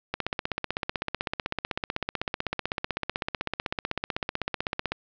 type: click train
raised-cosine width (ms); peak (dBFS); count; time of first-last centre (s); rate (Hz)
0.3; -11; 77; 0.14-4.92; 15.9
effects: low-pass 5000 Hz 12 dB/octave